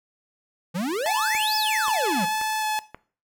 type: exponential two-way sweep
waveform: square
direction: up then down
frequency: 160 to 5380 to 160 Hz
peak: -25 dBFS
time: 0.74-2.26 s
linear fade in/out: 20 ms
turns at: 1.56 s
type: tone with vibrato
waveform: sawtooth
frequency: 863 Hz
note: A5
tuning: 34 cents flat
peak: -20 dBFS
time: 1.06-2.79 s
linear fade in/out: 0 ms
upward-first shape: square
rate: 1.6 Hz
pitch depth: 8 cents each way
type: click train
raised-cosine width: 0.5 ms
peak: -21 dBFS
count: 4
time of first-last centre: 1.35-2.946 s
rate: 1.88 Hz
effects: noise-tail reverb RT60 0.4 s tail -18 dB re dry